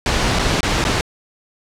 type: noise with dropouts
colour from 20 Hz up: pink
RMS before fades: -17 dBFS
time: 0.06-1.01 s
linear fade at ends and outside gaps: 1 ms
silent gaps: 0.388-0.393 / 0.607-0.63 / 0.841-0.85 s
effects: low-pass 6000 Hz 12 dB/octave